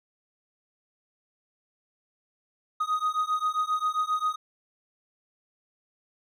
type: beating tone pair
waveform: triangle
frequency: 1244.5 / 1252 Hz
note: D#6 / D#6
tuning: 0 / +10 cents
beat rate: 7.5 Hz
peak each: -26 dBFS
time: 2.8-4.36 s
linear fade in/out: 10 ms
effects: none